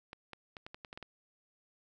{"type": "clicks", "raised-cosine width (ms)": 0.3, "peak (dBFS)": -29, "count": 9, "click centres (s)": [0.131, 0.333, 0.568, 0.665, 0.745, 0.848, 0.929, 0.975, 1.027], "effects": []}